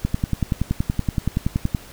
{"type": "click train", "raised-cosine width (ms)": 5, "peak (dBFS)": -7, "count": 19, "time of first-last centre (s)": [0.05, 1.748], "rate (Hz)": 10.6, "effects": ["pink hiss -43 dBFS RMS until 1.92 s"]}